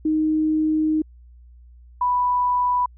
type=tone pair in turn; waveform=sine; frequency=311.1 / 987.7 Hz; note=D#4 / B5; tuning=0 / 0 cents; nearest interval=octave + minor sixth; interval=2000 cents; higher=second; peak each=-17 dBFS; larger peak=neither; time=0.05-1.02 / 2.01-2.86 s; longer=first; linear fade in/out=5 ms; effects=added 60 Hz sine -44 dBFS peak until 2.97 s